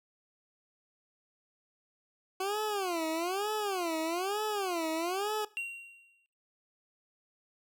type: tone with vibrato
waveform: 20% pulse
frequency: 370 Hz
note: F#4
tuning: in tune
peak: -26 dBFS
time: 2.4-5.45 s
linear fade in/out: 5 ms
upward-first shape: sine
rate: 1.1 Hz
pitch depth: 260 cents each way
type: tone with exponential decay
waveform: triangle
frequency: 2752 Hz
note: F7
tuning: 26 cents flat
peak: -29 dBFS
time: 5.57-6.26 s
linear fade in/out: 0 ms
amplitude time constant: 150 ms
effects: noise-tail reverb RT60 0.5 s tail -20 dB re dry